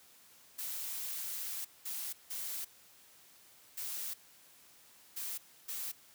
blue noise bursts at uneven times, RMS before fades -40 dBFS, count 6, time 0.58-1.65 / 1.85-2.13 / 2.3-2.65 / 3.77-4.14 / 5.16-5.38 / 5.68-5.92 s, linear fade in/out 10 ms, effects white hiss -61 dBFS RMS until 6.14 s + high-pass 60 Hz 12 dB/octave

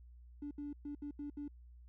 triangle tone bursts at uneven times, 290 Hz, D4, 22 cents flat, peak -37 dBFS, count 6, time 0.42-0.51 / 0.58-0.73 / 0.85-0.95 / 1.02-1.11 / 1.19-1.3 / 1.37-1.48 s, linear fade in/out 5 ms, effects tanh soft clip ceiling -38 dBFS + added 60 Hz sine -54 dBFS peak until 1.88 s

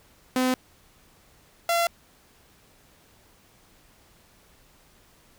sawtooth tone pair in turn, 255.5 / 682.1 Hz, C4 / F5, -41 / -41 cents, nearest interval octave + perfect fourth, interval 1700 cents, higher second, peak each -17 dBFS, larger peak neither, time 0.36-0.54 / 1.69-1.87 s, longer neither, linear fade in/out 2 ms, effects pink hiss -58 dBFS RMS until 5.38 s

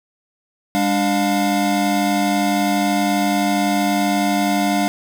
square tone cluster, 201.4 / 293.6 / 708 Hz, G3 / D4 / F5, +47 / 0 / +23 cents, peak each -21 dBFS, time 0.75-4.88 s, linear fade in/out 0 ms, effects none

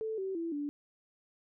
sine tone with pitch steps, 440 / 383 / 333.5 / 290.3 Hz, A4 / G4 / E4 / D4, 0 / -40 / +20 / -20 cents, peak -33 dBFS, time 0.01-0.69 s, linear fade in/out 0 ms, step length 170 ms, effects none

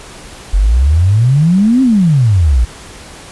sine exponential two-way sweep, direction up then down, 44.24 to 270 to 54.7 Hz, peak -6 dBFS, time 0.53-2.65 s, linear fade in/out 10 ms, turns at 1.82 s, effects pink hiss -33 dBFS RMS until 3.31 s + resampled to 24000 Hz

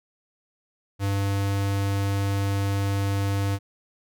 square tone, 99.2 Hz, G2, 21 cents sharp, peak -23 dBFS, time 0.99-3.59 s, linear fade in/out 50 ms, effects none

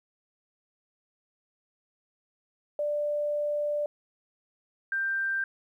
sine tone pair in turn, 590 / 1575.1 Hz, D5 / G6, +8 / +8 cents, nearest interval octave + perfect fourth, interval 1700 cents, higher second, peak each -26 dBFS, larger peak neither, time 2.79-3.86 / 4.92-5.44 s, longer first, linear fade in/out 2 ms, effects 11-bit

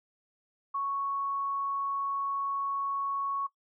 sine tone, 1108.7 Hz, C#6, in tune, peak -29 dBFS, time 0.74-3.47 s, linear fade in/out 10 ms, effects noise-tail reverb RT60 0.1 s tail -18 dB re dry

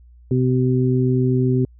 harmonic tone, 127.6 Hz, C3, 43 cents flat, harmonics 1 / 2 / 3, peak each -17 / -20 / -22 dBFS, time 0.31-1.65 s, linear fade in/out 2 ms, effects added 60 Hz sine -44 dBFS peak until 1.79 s

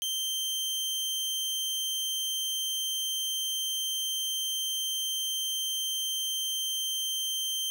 sawtooth tone, 3136 Hz, G7, in tune, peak -26 dBFS, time 0.02-7.7 s, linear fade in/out 0 ms, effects none

